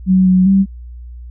sine tone with pitch steps, 186.9 / 184.9 / 194.1 Hz, F#3 / F#3 / G3, +18 / -1 / -17 cents, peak -7 dBFS, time 0.06-0.66 s, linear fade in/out 50 ms, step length 200 ms, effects added 60 Hz sine -29 dBFS peak until 1.3 s

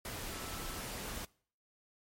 sine tone in noise, 1318.5 Hz, E6, in tune, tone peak -51 dBFS, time 0.32-0.81 s, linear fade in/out 2 ms, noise pink, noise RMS -42 dBFS, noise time 0.05-1.25 s, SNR -12 dB, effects noise-tail reverb RT60 0.5 s tail -23 dB re dry + MP3 64 kbps

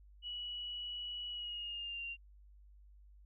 sine tone with pitch glide, 2933 to 2772 Hz, F#7 to F7, -16 to -14 cents, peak -40 dBFS, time 0.22-2.17 s, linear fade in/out 50 ms, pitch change -98 cents, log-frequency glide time 1.29-2.04 s, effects added 50 Hz sine -57 dBFS peak until 3.25 s

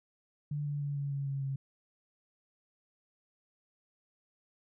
sine tone with pitch steps, 146.83 / 144.98 / 143.15 / 141.34 / 139.55 / 137.79 / 136.05 Hz, D3 / D3 / D3 / C#3 / C#3 / C#3 / C#3, 0 / -22 / -44 / +34 / +12 / -10 / -32 cents, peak -32 dBFS, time 0.51-1.56 s, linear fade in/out 5 ms, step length 150 ms, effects none

